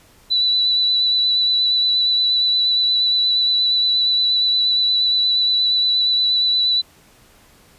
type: tone with vibrato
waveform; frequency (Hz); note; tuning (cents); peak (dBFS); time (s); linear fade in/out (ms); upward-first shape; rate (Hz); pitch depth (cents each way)
sine; 3966; B7; +7; -14; 0.3-6.82; 20; sine; 8.5; 18
effects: pink hiss -51 dBFS RMS until 7.78 s + resampled to 32000 Hz